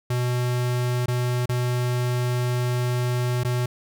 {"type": "tone with dropouts", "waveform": "square", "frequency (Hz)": 123.47, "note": "B2", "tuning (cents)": 0, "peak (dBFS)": -22, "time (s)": [0.1, 3.66], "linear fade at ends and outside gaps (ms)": 5, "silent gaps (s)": [[1.06, 1.081], [1.458, 1.492], [3.435, 3.447]], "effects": []}